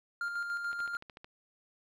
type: tone with tremolo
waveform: triangle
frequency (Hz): 1400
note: F6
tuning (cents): +4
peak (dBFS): -30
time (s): 0.21-0.97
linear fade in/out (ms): 2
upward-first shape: square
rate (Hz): 6.9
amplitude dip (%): 40
type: click train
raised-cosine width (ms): 0.3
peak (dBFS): -32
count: 8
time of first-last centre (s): 0.73-1.245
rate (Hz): 13.6
effects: none